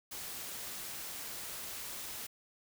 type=noise; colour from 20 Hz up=white; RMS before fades=-43 dBFS; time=0.11-2.27 s; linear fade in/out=10 ms; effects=none